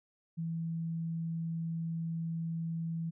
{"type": "tone", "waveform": "sine", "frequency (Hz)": 164.81, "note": "E3", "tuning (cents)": 0, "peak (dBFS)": -33, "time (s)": [0.37, 3.11], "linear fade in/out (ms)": 20, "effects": []}